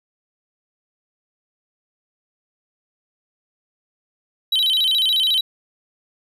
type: tone with vibrato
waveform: triangle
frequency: 3467 Hz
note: A7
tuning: 26 cents flat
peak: -14 dBFS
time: 4.52-5.41 s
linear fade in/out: 5 ms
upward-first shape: square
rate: 14 Hz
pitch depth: 200 cents each way
effects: none